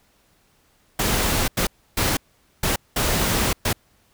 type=noise bursts at uneven times; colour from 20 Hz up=pink; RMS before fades=-21 dBFS; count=6; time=0.99-1.48 / 1.57-1.67 / 1.97-2.17 / 2.63-2.76 / 2.96-3.53 / 3.65-3.73 s; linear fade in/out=5 ms; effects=pink hiss -61 dBFS RMS until 4.13 s